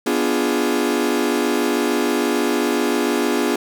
40% pulse chord, B diminished seventh, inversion none, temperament equal, 246.9 / 293.7 / 349.2 / 415.3 Hz, B3 / D4 / F4 / Ab4, 0 / 0 / 0 / 0 cents, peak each -22 dBFS, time 0.06-3.56 s, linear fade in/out 5 ms, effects none

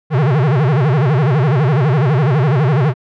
square tone with vibrato, 139.5 Hz, C#3, 11 cents sharp, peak -11 dBFS, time 0.1-2.94 s, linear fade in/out 50 ms, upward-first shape sine, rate 12 Hz, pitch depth 250 cents each way, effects low-pass 2000 Hz 12 dB/octave

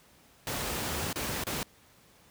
pink noise with dropouts, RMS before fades -33 dBFS, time 0.47-1.63 s, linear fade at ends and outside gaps 1 ms, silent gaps 1.129-1.158 / 1.438-1.468 s, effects pink hiss -60 dBFS RMS until 2.3 s + high-pass 60 Hz 12 dB/octave

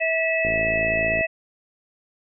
harmonic tone, 650 Hz, E5, 24 cents flat, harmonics 1 / 3 / 4, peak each -23 / -25 / -24 dBFS, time 0-1.27 s, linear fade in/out 20 ms
click train, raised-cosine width 2 ms, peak -17 dBFS, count 43, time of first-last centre 0.45-1.209 s, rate 55.3 Hz
effects none

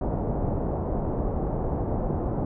pink low-pass noise, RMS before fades -27 dBFS, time 0.01-2.45 s, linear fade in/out 2 ms, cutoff 800 Hz, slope 24 dB/octave, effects none

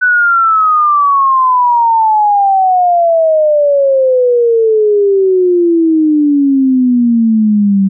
sine exponential sweep, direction down, 1500 to 191.4 Hz, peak -6 dBFS, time 0.01-7.89 s, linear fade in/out 20 ms, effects none

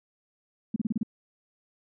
sine tone bursts, 219.5 Hz, A3, 4 cents flat, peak -23 dBFS, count 6, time 0.74-1.032 s, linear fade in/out 5 ms, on 22 ms, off 32 ms, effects none

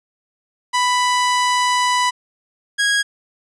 sawtooth tone pair in turn, 991 / 1646.6 Hz, B5 / G#6, +6 / -15 cents, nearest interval major sixth, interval 879 cents, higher second, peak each -11 dBFS, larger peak neither, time 0.73-2.11 / 2.78-3.03 s, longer first, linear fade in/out 20 ms, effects resampled to 22050 Hz

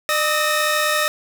sawtooth tone cluster, 603 / 1281 / 1840 Hz, D5 / E6 / A#6, +46 / -50 / -23 cents, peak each -18 dBFS, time 0.09-1.08 s, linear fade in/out 0 ms, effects none

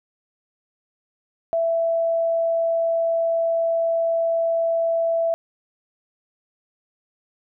sine tone, 664 Hz, E5, 12 cents sharp, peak -18 dBFS, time 1.53-5.34 s, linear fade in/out 0 ms, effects none

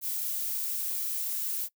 violet noise, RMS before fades -32 dBFS, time 0.01-1.69 s, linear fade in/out 50 ms, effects noise-tail reverb RT60 0.1 s tail -22 dB re dry

